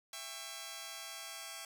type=chord; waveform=5% pulse; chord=C# diminished; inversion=first; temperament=just; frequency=665.2 / 798.3 / 1108.7 Hz; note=E5 / G5 / C#6; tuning=+16 / +31 / 0 cents; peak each=-37 / -37 / -37 dBFS; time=0.13-1.65 s; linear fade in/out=2 ms; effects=none